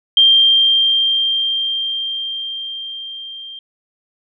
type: tone with level ramp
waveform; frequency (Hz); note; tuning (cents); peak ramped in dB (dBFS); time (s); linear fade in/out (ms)
sine; 3178; G7; +23; -6 to -30; 0.17-3.59; 2
effects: none